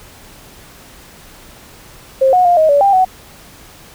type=tone with pitch steps; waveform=sine; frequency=531 / 729 / 703 / 629 / 572 / 794 / 747 Hz; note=C5 / F#5 / F5 / D#5 / D5 / G5 / F#5; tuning=+25 / -26 / +11 / +19 / -46 / +22 / +16 cents; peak=-7 dBFS; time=2.21-3.05 s; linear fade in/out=10 ms; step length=120 ms; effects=pink hiss -40 dBFS RMS until 3.94 s